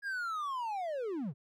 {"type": "linear sweep", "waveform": "triangle", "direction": "down", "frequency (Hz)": [1661.2, 113.6], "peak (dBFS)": -32, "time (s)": [0.02, 1.34], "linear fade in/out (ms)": 50, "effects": []}